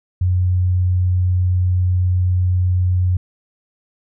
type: tone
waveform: sine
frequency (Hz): 90.8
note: F#2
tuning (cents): -32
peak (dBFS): -13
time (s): 0.21-3.17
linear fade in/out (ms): 5
effects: none